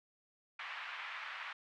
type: band-pass noise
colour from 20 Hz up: white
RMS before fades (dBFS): -45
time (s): 0.59-1.53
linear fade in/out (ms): 5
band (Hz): 930 to 2600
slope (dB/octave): 24
effects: none

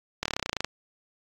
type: slowing click train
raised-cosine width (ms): 0.2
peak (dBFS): -10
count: 14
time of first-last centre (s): 0.23-0.646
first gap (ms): 25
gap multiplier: 1.04
effects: AAC 64 kbps

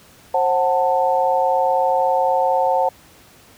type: chord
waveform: sine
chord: F# diminished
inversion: second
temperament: just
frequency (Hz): 532.8 / 740 / 888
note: C5 / F#5 / A5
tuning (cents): +31 / 0 / +16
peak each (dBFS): -19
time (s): 0.34-2.89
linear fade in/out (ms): 5
effects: pink hiss -48 dBFS RMS until 3.57 s + high-pass 60 Hz 12 dB/octave

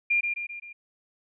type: tone with echo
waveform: sine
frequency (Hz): 2400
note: D7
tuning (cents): +37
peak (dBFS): -20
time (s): 0.1-0.21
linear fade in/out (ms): 10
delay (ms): 130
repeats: 4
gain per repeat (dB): -5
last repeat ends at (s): 0.73
effects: none

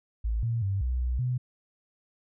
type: tone with pitch steps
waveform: sine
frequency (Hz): 55.2 / 115.9 / 97.7 / 62.6 / 61.8 / 125.4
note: A1 / A#2 / G2 / B1 / B1 / B2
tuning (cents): +6 / -10 / -5 / +24 / +2 / +27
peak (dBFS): -25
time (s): 0.24-1.38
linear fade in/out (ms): 10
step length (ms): 190
effects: none

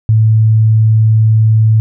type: tone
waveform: sine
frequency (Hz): 110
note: A2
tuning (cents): 0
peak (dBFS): -5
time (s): 0.09-1.8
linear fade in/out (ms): 0
effects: none

